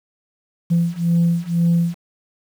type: beating tone pair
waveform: sine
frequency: 168.9 / 170.9 Hz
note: E3 / F3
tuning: +42 / -37 cents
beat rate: 2 Hz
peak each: -17 / -16 dBFS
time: 0.7-1.95 s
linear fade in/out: 20 ms
effects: tanh soft clip ceiling -10 dBFS + 7-bit